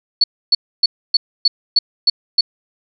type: tone bursts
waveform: sine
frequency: 4425 Hz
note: C#8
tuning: 4 cents flat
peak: -8 dBFS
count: 8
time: 0.21-2.41 s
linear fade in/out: 5 ms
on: 30 ms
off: 280 ms
effects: none